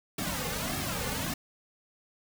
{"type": "noise with flanger", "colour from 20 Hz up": "pink", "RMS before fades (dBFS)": -33, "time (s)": [0.18, 1.34], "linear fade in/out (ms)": 5, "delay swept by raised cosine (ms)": [2, 3.1], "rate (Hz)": 1.7, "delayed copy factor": -0.85, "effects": []}